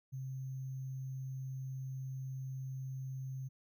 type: tone with sample-and-hold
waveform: sine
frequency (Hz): 131.8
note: C3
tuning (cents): +13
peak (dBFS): -39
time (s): 0.12-3.49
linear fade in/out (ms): 20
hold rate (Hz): 6300
effects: none